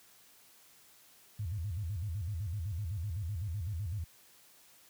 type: tone with vibrato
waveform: sine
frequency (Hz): 92.5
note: F#2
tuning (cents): 0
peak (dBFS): -33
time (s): 1.39-4.04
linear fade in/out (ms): 5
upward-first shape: square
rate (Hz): 7.9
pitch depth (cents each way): 220
effects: white hiss -61 dBFS RMS until 4.89 s + high-pass 60 Hz 12 dB/octave